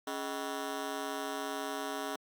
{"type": "ring-modulated tone", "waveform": "15% pulse", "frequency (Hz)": 349.2, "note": "F4", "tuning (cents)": 0, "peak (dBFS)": -26, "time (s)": [0.07, 2.16], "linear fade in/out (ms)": 5, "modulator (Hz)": 70.9, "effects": ["Opus 48 kbps"]}